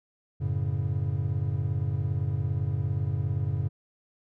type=chord; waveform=triangle; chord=F# minor; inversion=none; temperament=equal with one note detuned; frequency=92.5 / 110 / 140.28 Hz; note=F#2 / A2 / C#3; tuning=0 / 0 / +21 cents; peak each=-28 dBFS; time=0.4-3.69 s; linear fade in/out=20 ms; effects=none